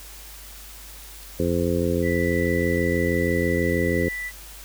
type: harmonic tone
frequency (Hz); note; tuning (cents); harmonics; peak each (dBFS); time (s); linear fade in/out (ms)
86.2; F2; -22; 1 / 2 / 3 / 4 / 5 / 6; -27 / -27 / -27 / -27 / -27 / -27; 1.39-4.09; 10
type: tone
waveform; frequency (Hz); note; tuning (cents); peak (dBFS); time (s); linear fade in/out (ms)
sine; 1975.5; B6; 0; -28; 2.02-4.32; 50
effects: added 50 Hz sine -43 dBFS peak until 4.64 s + white hiss -43 dBFS RMS until 4.64 s